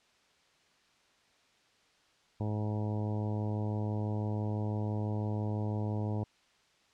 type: harmonic tone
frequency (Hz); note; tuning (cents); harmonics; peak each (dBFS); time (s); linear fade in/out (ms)
106; G#2; +36; 1 / 2 / 3 / 4 / 5 / 6 / 7 / 8 / 9; -32 / -38 / -42 / -44 / -46 / -48 / -49 / -50 / -51; 2.4-6.24; 5
effects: white hiss -67 dBFS RMS until 6.93 s + low-pass 5000 Hz 12 dB/octave